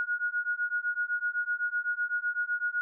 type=beating tone pair; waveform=sine; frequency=1441 / 1448.9 Hz; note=F#6 / F#6; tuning=-46 / -37 cents; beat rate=7.9 Hz; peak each=-31 dBFS; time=0-2.81 s; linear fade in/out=0 ms; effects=none